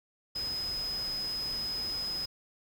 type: tone in noise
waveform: sine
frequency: 5050 Hz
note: D#8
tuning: 25 cents sharp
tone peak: -32 dBFS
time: 0.35-2.26 s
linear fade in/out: 10 ms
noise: pink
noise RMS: -45 dBFS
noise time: 0.35-2.26 s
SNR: +10 dB
effects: none